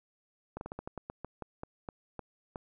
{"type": "slowing click train", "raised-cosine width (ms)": 1, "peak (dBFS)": -25, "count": 14, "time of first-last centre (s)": [0.57, 2.558], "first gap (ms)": 41, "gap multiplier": 1.2, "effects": []}